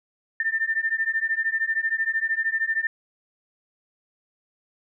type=beating tone pair; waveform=sine; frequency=1789 / 1802 Hz; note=A6 / A6; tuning=+28 / +41 cents; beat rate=13 Hz; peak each=-25 dBFS; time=0.4-2.87 s; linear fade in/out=2 ms; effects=none